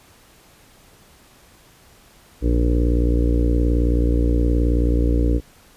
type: harmonic tone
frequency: 58.9 Hz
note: A#1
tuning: 19 cents sharp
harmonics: 1 / 2 / 3 / 4 / 5 / 6 / 7 / 8 / 9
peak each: -16 / -26 / -33 / -31 / -23 / -31 / -32 / -29 / -36 dBFS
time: 2.41-5.41 s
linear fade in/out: 50 ms
effects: pink hiss -51 dBFS RMS until 5.76 s + resampled to 32000 Hz